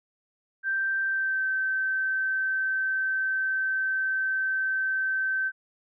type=tone with pitch glide; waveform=sine; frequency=1568 to 1545.5 Hz; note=G6 to G6; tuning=0 to -25 cents; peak=-24 dBFS; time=0.63-5.52 s; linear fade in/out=50 ms; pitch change=-25 cents; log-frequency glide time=1.06-1.46 s; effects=none